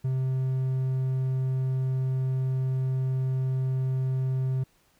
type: tone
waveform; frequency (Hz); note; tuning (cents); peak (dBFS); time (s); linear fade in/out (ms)
triangle; 130.81; C3; 0; -22; 0.04-4.64; 10
effects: pink hiss -65 dBFS RMS until 4.99 s